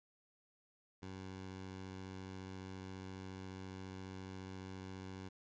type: tone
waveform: 15% pulse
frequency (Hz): 94.5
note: F#2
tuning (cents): +37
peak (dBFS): -40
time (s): 1.02-5.29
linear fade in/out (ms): 10
effects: resampled to 16000 Hz + 12-bit